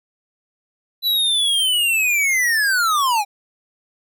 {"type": "linear sweep", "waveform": "square", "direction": "down", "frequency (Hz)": [3995, 784], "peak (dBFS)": -16, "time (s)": [1.02, 3.25], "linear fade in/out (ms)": 50, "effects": []}